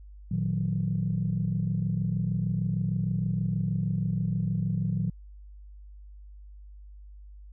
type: tone cluster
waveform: sine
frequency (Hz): 115.7 / 156 / 182.4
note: A#2 / D#3 / F#3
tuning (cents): -13 / +5 / -24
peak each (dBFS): -29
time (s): 0.31-5.1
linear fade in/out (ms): 5
effects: tanh soft clip ceiling -17 dBFS + added 50 Hz sine -44 dBFS peak until 7.52 s